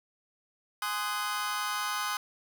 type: chord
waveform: sawtooth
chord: Ab dominant seventh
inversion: none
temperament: just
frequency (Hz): 830.6 / 1038.3 / 1245.9 / 1495.1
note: Ab5 / C6 / Eb6 / Gb6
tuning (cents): 0 / -14 / +2 / +18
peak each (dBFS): -35 / -32 / -30 / -33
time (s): 0.82-2.17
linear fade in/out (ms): 2
effects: none